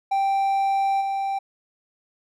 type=tone with level steps; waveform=triangle; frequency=784 Hz; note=G5; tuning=in tune; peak=-17 / -21 dBFS; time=0.11-1.39 s; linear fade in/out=10 ms; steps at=1 s; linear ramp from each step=20 ms; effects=none